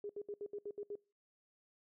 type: tone bursts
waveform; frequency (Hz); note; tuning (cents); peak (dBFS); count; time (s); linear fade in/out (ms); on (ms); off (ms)
sine; 410.8; G#4; -19; -40; 8; 0.04-0.955; 2; 54; 69
effects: noise-tail reverb RT60 0.4 s tail -26 dB re dry